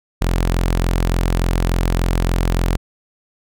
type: tone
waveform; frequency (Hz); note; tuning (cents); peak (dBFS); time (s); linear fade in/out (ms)
sawtooth; 43.45; F1; -8; -11; 0.21-2.77; 10
effects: none